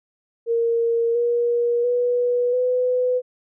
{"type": "tone with pitch steps", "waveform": "sine", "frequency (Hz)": [464.1, 476, 488.3, 500.9], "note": ["A#4", "A#4", "B4", "B4"], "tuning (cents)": [-8, 36, -20, 24], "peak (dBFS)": -17, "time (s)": [0.46, 3.22], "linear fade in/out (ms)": 50, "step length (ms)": 690, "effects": []}